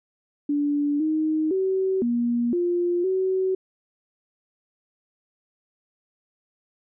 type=tone with pitch steps; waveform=sine; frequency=290.1 / 312 / 380.2 / 238.3 / 350.4 / 376.7 Hz; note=D4 / D#4 / F#4 / A#3 / F4 / F#4; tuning=-21 / +5 / +47 / +38 / +6 / +31 cents; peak=-20 dBFS; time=0.49-3.55 s; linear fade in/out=5 ms; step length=510 ms; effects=none